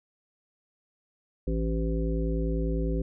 harmonic tone with a mistuned harmonic, 55 Hz, A1, in tune, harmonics 1 / 3 / 5 / 7 / 9, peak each -27 / -32 / -34 / -35 / -37 dBFS, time 1.47-3.02 s, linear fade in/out 5 ms, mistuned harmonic 9, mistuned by +35 cents, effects none

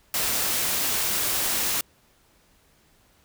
white noise, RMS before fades -25 dBFS, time 0.14-1.81 s, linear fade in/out 2 ms, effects pink hiss -61 dBFS RMS until 3.24 s

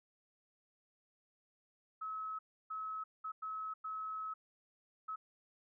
sine tone bursts at uneven times, 1288 Hz, E6, 41 cents flat, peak -39 dBFS, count 6, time 2.01-2.39 / 2.7-3.04 / 3.24-3.32 / 3.42-3.74 / 3.84-4.34 / 5.08-5.16 s, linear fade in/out 10 ms, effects none

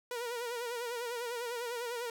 sawtooth tone with vibrato, 477.3 Hz, A#4, 41 cents sharp, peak -32 dBFS, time 0.11-2.1 s, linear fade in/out 2 ms, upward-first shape sine, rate 10 Hz, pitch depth 67 cents each way, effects none

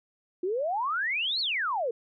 sine exponential two-way sweep, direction up then down, 344.8 to 4502 to 438.8 Hz, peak -26 dBFS, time 0.43-1.91 s, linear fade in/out 5 ms, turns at 1.4 s, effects none

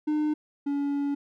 triangle tone pair in turn, 302.8 / 283.8 Hz, D#4 / C#4, -47 / +41 cents, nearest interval minor second, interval 112 cents, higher first, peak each -21 / -23 dBFS, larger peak first, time 0.07-0.34 / 0.66-1.15 s, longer second, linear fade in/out 10 ms, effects none

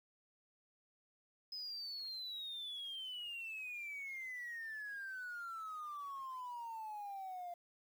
triangle exponential sweep, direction down, 5090 to 692 Hz, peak -40 dBFS, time 1.52-7.54 s, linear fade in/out 5 ms, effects tanh soft clip ceiling -40 dBFS + 11-bit

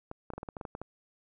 clicks, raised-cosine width 1 ms, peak -25 dBFS, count 11, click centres 0.114 / 0.303 / 0.336 / 0.38 / 0.431 / 0.488 / 0.568 / 0.612 / 0.652 / 0.751 / 0.816 s, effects none

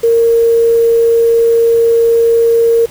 sine tone with quantisation, 462.1 Hz, A#4, 15 cents flat, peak -6 dBFS, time 0.03-2.86 s, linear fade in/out 10 ms, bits 5, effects pink hiss -36 dBFS RMS until 2.9 s

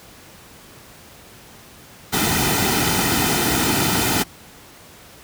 pink noise with comb filter, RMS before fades -19 dBFS, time 2.12-4.24 s, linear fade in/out 20 ms, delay 1.8 ms, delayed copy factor -0.65, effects pink hiss -44 dBFS RMS until 5.23 s + high-pass 60 Hz 12 dB/octave

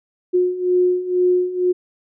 sine beating tone pair, 360 / 362.1 Hz, F#4 / F#4, -47 / -37 cents, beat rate 2.1 Hz, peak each -20 / -16 dBFS, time 0.33-1.73 s, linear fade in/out 20 ms, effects none

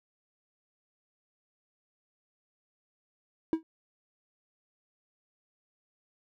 triangle tone with exponential decay, 322.3 Hz, E4, 39 cents flat, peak -18 dBFS, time 3.53-3.63 s, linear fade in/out 1 ms, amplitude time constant 20 ms, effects none

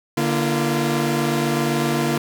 sawtooth tone cluster, 147.4 / 235.2 / 342.3 Hz, D3 / A#3 / F4, +7 / +16 / -35 cents, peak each -19 dBFS, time 0.17-2.18 s, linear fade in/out 5 ms, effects none

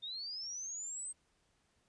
sine linear sweep, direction up, 3581 to 8372 Hz, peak -40 dBFS, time 0.02-1.13 s, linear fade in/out 20 ms, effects pink hiss -75 dBFS RMS until 1.88 s + resampled to 22050 Hz

